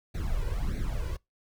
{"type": "noise with flanger", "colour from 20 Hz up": "brown", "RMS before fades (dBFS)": -30, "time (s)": [0.14, 1.17], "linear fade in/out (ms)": 10, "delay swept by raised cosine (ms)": [0.48, 2.08], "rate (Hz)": 1.6, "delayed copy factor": 0.85, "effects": ["noise-tail reverb RT60 0.2 s tail -24 dB re dry"]}